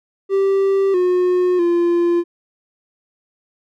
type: tone with pitch steps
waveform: triangle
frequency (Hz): 390.5 / 361.5 / 345.1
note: G4 / F#4 / F4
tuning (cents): -7 / -40 / -21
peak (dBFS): -11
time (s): 0.29-2.24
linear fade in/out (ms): 50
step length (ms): 650
effects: none

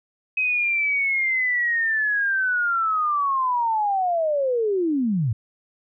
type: linear sweep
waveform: sine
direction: down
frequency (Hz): 2542 to 100.5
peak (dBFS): -19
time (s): 0.37-5.33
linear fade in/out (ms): 5
effects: none

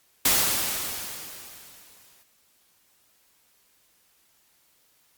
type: noise with exponential decay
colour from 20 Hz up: white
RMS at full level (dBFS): -19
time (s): 0.25-2.23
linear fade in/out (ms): 5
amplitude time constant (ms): 430
effects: white hiss -64 dBFS RMS until 5.17 s + Opus 48 kbps

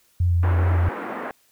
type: tone with vibrato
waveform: sine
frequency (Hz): 87.31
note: F2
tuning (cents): 0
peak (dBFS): -16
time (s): 0.2-0.89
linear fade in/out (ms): 5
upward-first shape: sine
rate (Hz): 4.6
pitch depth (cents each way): 22
type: band-pass noise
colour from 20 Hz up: pink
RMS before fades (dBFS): -31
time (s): 0.43-1.31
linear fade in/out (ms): 0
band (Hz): 240 to 1800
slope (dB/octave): 24
effects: white hiss -61 dBFS RMS until 1.51 s

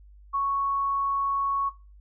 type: tone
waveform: sine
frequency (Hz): 1108.7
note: C#6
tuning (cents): 0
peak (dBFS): -23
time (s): 0.33-1.7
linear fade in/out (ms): 20
effects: noise-tail reverb RT60 0.3 s tail -17 dB re dry + added 50 Hz sine -48 dBFS peak until 2 s

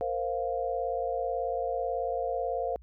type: chord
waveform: sine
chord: Bb suspended second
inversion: none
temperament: just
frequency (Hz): 466.2 / 524.4 / 699.2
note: Bb4 / C5 / F5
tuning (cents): 0 / +4 / +2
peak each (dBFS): -34 / -32 / -32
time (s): 0.01-2.76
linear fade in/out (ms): 0
effects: added 60 Hz sine -49 dBFS peak until 2.82 s

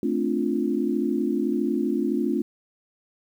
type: chord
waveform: sine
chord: D minor seventh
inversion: second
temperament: equal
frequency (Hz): 220 / 261.6 / 293.7 / 349.2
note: A3 / C4 / D4 / F4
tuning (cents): 0 / 0 / 0 / 0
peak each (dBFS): -27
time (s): 0.03-2.42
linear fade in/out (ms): 2
effects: 9-bit

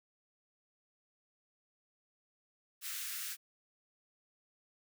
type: high-pass noise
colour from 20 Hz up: white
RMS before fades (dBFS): -41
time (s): 2.81-3.37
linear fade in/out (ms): 50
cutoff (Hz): 1300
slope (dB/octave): 48
effects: none

